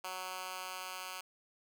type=tone with high-pass filter sweep; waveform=10% pulse; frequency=185.2 Hz; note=F#3; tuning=2 cents sharp; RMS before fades=-43 dBFS; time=0.04-1.21 s; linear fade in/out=5 ms; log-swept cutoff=900 to 1400 Hz; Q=0.83; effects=none